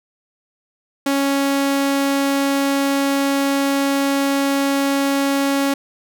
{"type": "tone", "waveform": "sawtooth", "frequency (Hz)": 277.2, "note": "C#4", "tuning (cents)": 0, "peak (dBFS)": -12, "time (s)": [1.06, 5.74], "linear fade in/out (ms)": 5, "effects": []}